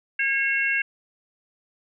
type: harmonic tone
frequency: 544 Hz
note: C#5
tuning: 33 cents flat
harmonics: 3 / 4 / 5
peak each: -24 / -25 / -26 dBFS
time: 0.19-0.82 s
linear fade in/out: 5 ms
effects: none